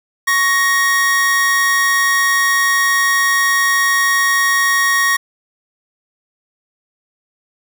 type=tone pair together; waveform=45% pulse; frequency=1109.8 / 1873 Hz; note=C#6 / A#6; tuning=+2 / +8 cents; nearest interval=major sixth; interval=906 cents; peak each=-18 / -13 dBFS; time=0.27-5.17 s; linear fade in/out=10 ms; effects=none